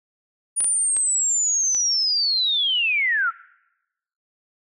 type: linear sweep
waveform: sine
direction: down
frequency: 9610 to 1293 Hz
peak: -18 dBFS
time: 0.56-3.31 s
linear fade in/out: 20 ms
type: clicks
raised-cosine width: 0.2 ms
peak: -18 dBFS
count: 4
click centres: 0.606 / 0.644 / 0.967 / 1.748 s
effects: noise-tail reverb RT60 0.9 s tail -21 dB re dry